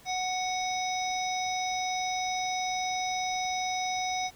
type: harmonic tone with a mistuned harmonic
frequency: 740 Hz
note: F#5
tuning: in tune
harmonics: 1 / 3 / 5 / 7 / 8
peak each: -30 / -36 / -39 / -40 / -39 dBFS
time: 0.05-4.31 s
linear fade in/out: 50 ms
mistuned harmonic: 5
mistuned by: +36 cents
effects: pink hiss -55 dBFS RMS until 4.35 s